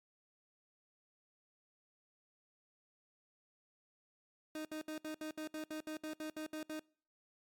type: tone bursts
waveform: 30% pulse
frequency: 310 Hz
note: D#4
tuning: 6 cents flat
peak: -38 dBFS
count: 14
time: 4.55-6.795 s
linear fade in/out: 2 ms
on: 100 ms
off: 65 ms
effects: noise-tail reverb RT60 0.5 s tail -26 dB re dry + MP3 96 kbps